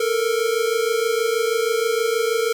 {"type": "tone pair together", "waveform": "square", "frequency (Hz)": [442.5, 468.8], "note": ["A4", "A#4"], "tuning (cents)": [10, 10], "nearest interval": "minor second", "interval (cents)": 100, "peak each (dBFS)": -22, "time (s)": [0, 2.53], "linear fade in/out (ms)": 5, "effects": []}